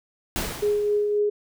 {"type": "noise with exponential decay", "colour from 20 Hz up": "pink", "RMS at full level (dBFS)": -25, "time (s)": [0.36, 1.19], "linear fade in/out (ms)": 0, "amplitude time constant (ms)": 180}
{"type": "tone with tremolo", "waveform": "sine", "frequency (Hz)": 415.3, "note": "G#4", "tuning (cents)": 0, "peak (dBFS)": -18, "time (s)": [0.62, 1.3], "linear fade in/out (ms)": 10, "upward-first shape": "triangle", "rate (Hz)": 3.8, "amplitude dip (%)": 35}
{"effects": []}